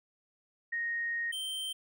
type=tone pair in turn; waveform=sine / square; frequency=1864.7 / 3125 Hz; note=A#6 / G7; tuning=0 / -6 cents; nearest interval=major sixth; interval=894 cents; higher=second; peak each=-31 / -35 dBFS; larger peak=first; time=0.72-1.32 / 1.32-1.73 s; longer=first; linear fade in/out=10 ms; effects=none